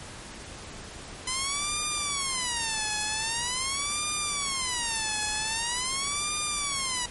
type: tone with vibrato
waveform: 5% pulse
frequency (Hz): 1011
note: B5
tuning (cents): +40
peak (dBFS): -15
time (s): 1.27-7.06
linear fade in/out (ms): 5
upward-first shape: sine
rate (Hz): 0.44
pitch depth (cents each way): 300
effects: pink hiss -42 dBFS RMS until 7.1 s + MP3 48 kbps